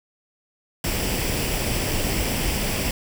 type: noise with comb filter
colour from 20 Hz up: pink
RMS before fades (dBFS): -24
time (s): 0.84-2.91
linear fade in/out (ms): 2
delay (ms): 0.38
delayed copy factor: +0.5
effects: none